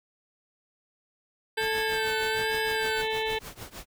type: harmonic tone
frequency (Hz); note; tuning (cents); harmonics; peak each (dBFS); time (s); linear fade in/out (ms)
440; A4; 0; 1 / 2 / 4 / 5 / 6 / 7 / 8 / 9; -30 / -33 / -36 / -37 / -38 / -38 / -39 / -40; 1.57-3.39; 10
type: tone with vibrato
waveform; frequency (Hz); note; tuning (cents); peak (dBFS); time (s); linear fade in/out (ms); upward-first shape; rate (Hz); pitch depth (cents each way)
square; 1576; G6; +9; -32; 1.57-3.02; 10; sine; 1.2; 76
type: noise with tremolo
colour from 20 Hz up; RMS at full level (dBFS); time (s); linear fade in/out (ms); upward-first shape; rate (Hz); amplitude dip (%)
pink; -39; 1.59-3.86; 50; triangle; 6.5; 95
effects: none